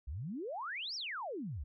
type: exponential two-way sweep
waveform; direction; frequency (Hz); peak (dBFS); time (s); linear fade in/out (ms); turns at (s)
sine; up then down; 59 to 5700 to 59; -38; 0.07-1.64; 10; 0.95
effects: none